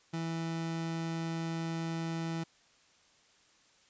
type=tone; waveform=30% pulse; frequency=164.6 Hz; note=E3; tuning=2 cents flat; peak=-31 dBFS; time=0.13-2.44 s; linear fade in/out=10 ms; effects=white hiss -65 dBFS RMS until 3.89 s + resampled to 16000 Hz